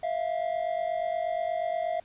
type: tone pair together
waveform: triangle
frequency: 649.6 / 698 Hz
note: E5 / F5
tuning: -26 / -1 cents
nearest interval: minor second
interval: 125 cents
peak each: -28 dBFS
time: 0.03-2 s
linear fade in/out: 5 ms
effects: pink hiss -59 dBFS RMS until 2.04 s + resampled to 8000 Hz

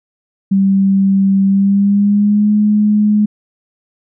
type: tone with pitch glide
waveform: sine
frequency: 194.7 to 209.9 Hz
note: G3 to G#3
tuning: -12 to +19 cents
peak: -8 dBFS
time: 0.51-3.26 s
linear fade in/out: 10 ms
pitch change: +131 cents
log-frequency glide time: 1.45-2.51 s
effects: none

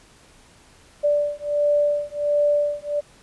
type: beating tone pair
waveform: sine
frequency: 585 / 586.4 Hz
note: D5 / D5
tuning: -7 / -3 cents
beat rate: 1.4 Hz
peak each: -21 dBFS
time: 1.03-3.01 s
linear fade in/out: 20 ms
effects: pink hiss -52 dBFS RMS until 3.22 s + resampled to 24000 Hz

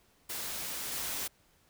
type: noise with level steps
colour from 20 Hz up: white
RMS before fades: -38 / -36 dBFS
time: 0.29-1.28 s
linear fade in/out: 10 ms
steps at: 0.92 s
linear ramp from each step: 2 ms
effects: pink hiss -67 dBFS RMS until 1.69 s

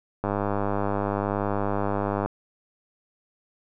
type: click train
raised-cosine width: 1 ms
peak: -12 dBFS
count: 205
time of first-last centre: 0.24-2.26 s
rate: 101 Hz
effects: none

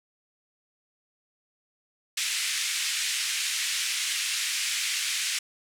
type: band-pass noise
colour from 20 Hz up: pink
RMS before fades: -29 dBFS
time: 2.17-5.39 s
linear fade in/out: 5 ms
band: 2000 to 9800 Hz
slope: 24 dB/octave
effects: none

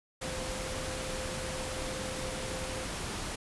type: tone in noise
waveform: sine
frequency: 519 Hz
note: C5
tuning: 14 cents flat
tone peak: -40 dBFS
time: 0.21-2.86 s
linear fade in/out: 10 ms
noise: pink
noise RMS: -37 dBFS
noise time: 0.21-3.36 s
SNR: -6 dB
effects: resampled to 24000 Hz

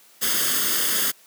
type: noise with comb filter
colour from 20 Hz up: white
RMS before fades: -22 dBFS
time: 0.21-1.12 s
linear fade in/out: 20 ms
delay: 0.61 ms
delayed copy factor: +0.7
effects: white hiss -53 dBFS RMS until 1.26 s + high-pass 200 Hz 12 dB/octave

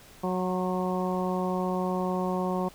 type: harmonic tone with a mistuned harmonic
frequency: 183.8 Hz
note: F#3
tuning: 11 cents flat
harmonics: 1 / 2 / 3 / 4 / 5 / 6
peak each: -29 / -32 / -34 / -35 / -36 / -37 dBFS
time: 0.23-2.69 s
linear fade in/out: 10 ms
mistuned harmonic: 6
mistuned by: -25 cents
effects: pink hiss -52 dBFS RMS until 2.74 s

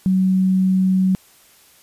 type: tone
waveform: sine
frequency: 187.7 Hz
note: F#3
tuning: 25 cents sharp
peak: -13 dBFS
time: 0.06-1.15 s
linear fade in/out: 0 ms
effects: white hiss -51 dBFS RMS until 1.82 s + resampled to 32000 Hz

